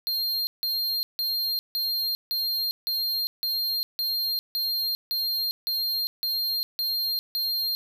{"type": "tone bursts", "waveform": "square", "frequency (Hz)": 4202, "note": "C8", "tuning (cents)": 7, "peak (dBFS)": -25, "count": 14, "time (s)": [0.07, 7.75], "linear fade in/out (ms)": 0, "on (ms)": 400, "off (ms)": 160, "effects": []}